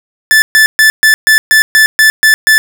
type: tone bursts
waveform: 45% pulse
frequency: 1750 Hz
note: A6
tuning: 10 cents flat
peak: -3 dBFS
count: 10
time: 0.31-2.58 s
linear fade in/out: 0 ms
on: 110 ms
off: 130 ms
effects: none